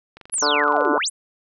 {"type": "click train", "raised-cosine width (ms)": 0.3, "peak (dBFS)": -25, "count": 17, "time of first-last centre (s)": [0.17, 0.851], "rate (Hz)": 23.5}
{"type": "exponential two-way sweep", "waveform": "sine", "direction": "down then up", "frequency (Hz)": [11100, 270, 11100], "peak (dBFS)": -20, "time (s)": [0.32, 1.1], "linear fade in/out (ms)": 20, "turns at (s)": 0.92}
{"type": "harmonic tone", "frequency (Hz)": 146.83, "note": "D3", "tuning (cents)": 0, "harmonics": [2, 3, 4, 5, 6, 7, 8, 9, 10], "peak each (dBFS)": [-29, -25, -26, -30, -27, -24, -28, -29, -25], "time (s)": [0.42, 0.98], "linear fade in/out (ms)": 2}
{"effects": []}